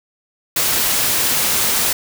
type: noise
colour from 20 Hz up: white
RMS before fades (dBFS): -17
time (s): 0.56-1.93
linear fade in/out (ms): 5
effects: none